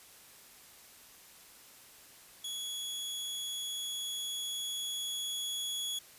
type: tone with level ramp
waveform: sawtooth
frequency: 3361 Hz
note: G#7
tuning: 20 cents sharp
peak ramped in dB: -34 to -31 dBFS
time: 2.44-5.99 s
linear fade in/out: 5 ms
effects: white hiss -56 dBFS RMS until 6.18 s + resampled to 32000 Hz